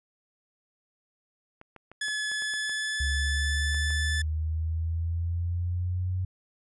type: clicks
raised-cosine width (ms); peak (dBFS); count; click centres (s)
0.5; -31; 10; 1.614 / 1.763 / 1.916 / 2.083 / 2.316 / 2.422 / 2.538 / 2.695 / 3.745 / 3.905
type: tone with pitch glide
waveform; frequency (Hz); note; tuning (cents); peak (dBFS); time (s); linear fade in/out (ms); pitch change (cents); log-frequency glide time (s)
sawtooth; 1712 to 1746; A6 to A6; -48 to -14; -25; 2.01-4.22; 5; +34; 2.27-3.6
type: exponential sweep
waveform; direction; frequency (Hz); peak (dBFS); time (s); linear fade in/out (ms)
sine; up; 69.4 to 92.7; -26; 3-6.25; 5
effects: resampled to 24000 Hz